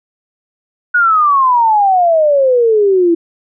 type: exponential sweep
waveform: sine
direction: down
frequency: 1471 to 330 Hz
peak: -7 dBFS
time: 0.94-3.15 s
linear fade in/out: 10 ms
effects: none